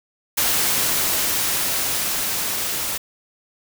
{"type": "noise with level ramp", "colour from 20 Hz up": "white", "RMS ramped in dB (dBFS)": [-19, -25], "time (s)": [0.37, 2.98], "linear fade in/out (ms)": 10, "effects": []}